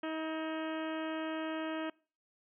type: harmonic tone with a mistuned harmonic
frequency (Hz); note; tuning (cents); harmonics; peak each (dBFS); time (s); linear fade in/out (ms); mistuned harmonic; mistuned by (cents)
317.6; D#4; +36; 1 / 2 / 3 / 4 / 5 / 6 / 7 / 8 / 9 / 10; -37 / -41 / -46 / -46 / -48 / -50 / -56 / -52 / -53 / -53; 0.03-1.9; 5; 6; -36
effects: noise-tail reverb RT60 0.4 s tail -24 dB re dry